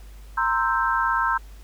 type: chord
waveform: sine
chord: C dominant seventh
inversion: third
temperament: equal with one note detuned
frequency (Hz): 929.1 / 1046.5 / 1318.5 / 1568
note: Bb5 / C6 / E6 / G6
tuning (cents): -6 / 0 / 0 / 0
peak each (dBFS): -25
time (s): 0.37-1.38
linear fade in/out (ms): 10
effects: added 50 Hz sine -40 dBFS peak until 1.63 s + pink hiss -54 dBFS RMS until 1.63 s